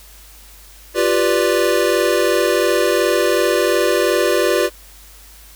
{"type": "chord", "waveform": "square", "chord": "G dominant seventh", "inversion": "third", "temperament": "equal", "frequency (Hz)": [349.2, 392, 493.9, 587.3], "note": ["F4", "G4", "B4", "D5"], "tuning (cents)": [0, 0, 0, 0], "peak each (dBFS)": -20, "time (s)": [0.94, 4.7], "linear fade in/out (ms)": 50, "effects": ["added 50 Hz sine -43 dBFS peak until 5.55 s", "white hiss -44 dBFS RMS until 5.55 s"]}